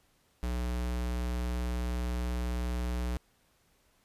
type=tone; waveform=square; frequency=60.7 Hz; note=B1; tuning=29 cents flat; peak=-31 dBFS; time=0.43-3.17 s; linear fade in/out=0 ms; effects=pink hiss -69 dBFS RMS until 4.04 s + resampled to 32000 Hz